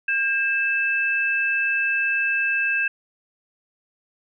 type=tone pair together; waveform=sine; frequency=1607 / 2629 Hz; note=G6 / E7; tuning=+43 / -5 cents; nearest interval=major sixth; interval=852 cents; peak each=-22 dBFS; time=0.08-2.88 s; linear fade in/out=5 ms; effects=none